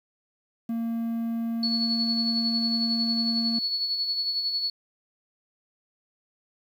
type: tone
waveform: triangle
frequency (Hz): 230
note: A#3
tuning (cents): -23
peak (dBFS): -24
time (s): 0.69-3.59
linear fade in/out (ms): 5
type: tone with tremolo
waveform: sine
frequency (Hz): 4407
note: C#8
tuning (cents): -11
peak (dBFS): -23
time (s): 1.63-4.7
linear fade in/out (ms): 2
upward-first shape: sine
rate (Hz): 11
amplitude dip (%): 45
effects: 9-bit